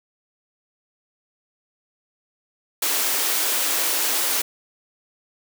white high-pass noise, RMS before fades -22 dBFS, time 2.82-4.42 s, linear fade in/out 5 ms, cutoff 270 Hz, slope 48 dB/octave, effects none

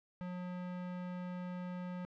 square tone with notch filter, 180 Hz, F#3, 47 cents flat, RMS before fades -42 dBFS, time 0.21-2.05 s, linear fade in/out 0 ms, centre 370 Hz, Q 2, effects low-pass 2000 Hz 12 dB/octave

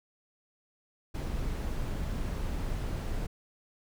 brown noise, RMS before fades -33 dBFS, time 1.14-3.27 s, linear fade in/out 10 ms, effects none

